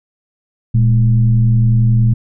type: tone with frequency modulation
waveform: sine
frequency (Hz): 116.54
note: A#2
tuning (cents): 0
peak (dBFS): -8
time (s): 0.74-2.14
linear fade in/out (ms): 10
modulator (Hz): 90.8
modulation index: 0.53
effects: none